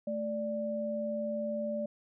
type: tone pair together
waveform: sine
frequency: 220 / 587.3 Hz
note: A3 / D5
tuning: 0 / 0 cents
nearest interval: octave + perfect fourth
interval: 1700 cents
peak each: -36 / -33 dBFS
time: 0.07-1.86 s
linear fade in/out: 5 ms
effects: none